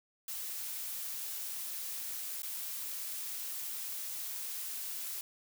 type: noise with dropouts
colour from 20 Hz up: blue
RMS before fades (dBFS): -40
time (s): 0.28-5.21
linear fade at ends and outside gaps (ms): 2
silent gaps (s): 2.421-2.431
effects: none